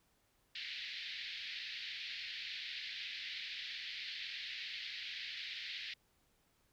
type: band-pass noise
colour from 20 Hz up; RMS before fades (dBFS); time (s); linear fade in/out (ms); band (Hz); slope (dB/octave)
white; -45; 0.55-5.94; 5; 1800 to 4400; 48
effects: pink hiss -75 dBFS RMS until 6.72 s